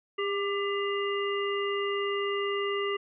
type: harmonic tone with a mistuned harmonic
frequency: 402 Hz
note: G4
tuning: 44 cents sharp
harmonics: 1 / 3 / 5 / 7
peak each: -29 / -34 / -36 / -37 dBFS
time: 0.18-2.97 s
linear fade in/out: 10 ms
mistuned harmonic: 3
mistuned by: -33 cents
effects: none